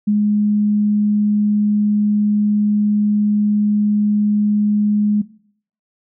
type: tone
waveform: sine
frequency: 208.5 Hz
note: G#3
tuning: 7 cents sharp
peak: -12 dBFS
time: 0.07-5.22 s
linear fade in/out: 10 ms
effects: noise-tail reverb RT60 0.6 s tail -19 dB re dry